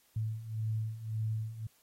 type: beating tone pair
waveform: sine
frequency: 108.8 / 110.6 Hz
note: A2 / A2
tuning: -19 / +9 cents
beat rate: 1.8 Hz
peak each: -38 / -34 dBFS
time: 0.16-1.67 s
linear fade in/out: 5 ms
effects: white hiss -68 dBFS RMS until 1.82 s + AAC 48 kbps